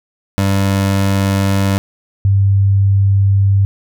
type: tone pair in turn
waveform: 25% pulse / sine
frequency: 98 / 98.56 Hz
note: G2 / G2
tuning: 0 / +10 cents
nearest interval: unison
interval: 10 cents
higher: second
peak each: -8 dBFS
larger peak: neither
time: 0.38-1.78 / 2.25-3.65 s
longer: neither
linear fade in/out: 0 ms
effects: none